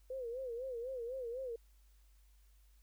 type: tone with vibrato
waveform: sine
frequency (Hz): 495.6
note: B4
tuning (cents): +6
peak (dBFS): -39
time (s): 0.1-1.56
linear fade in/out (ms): 5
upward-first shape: sine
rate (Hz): 4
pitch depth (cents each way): 130
effects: added 50 Hz sine -62 dBFS peak until 2.82 s + white hiss -75 dBFS RMS until 2.82 s